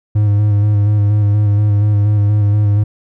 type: tone with vibrato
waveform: triangle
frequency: 103.7 Hz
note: G#2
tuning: 2 cents flat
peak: -7 dBFS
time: 0.15-2.84 s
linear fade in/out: 10 ms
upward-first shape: square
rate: 4.2 Hz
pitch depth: 23 cents each way
effects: none